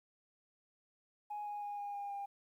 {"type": "tone with pitch steps", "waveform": "sine", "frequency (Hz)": [833, 826.8, 820.6, 814.4, 808.4, 802.3], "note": ["G#5", "G#5", "G#5", "G#5", "G#5", "G5"], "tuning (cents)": [5, -8, -21, -34, -47, 40], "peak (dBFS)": -38, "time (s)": [1.3, 2.26], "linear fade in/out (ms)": 10, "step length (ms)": 160, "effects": ["tanh soft clip ceiling -36 dBFS", "12-bit"]}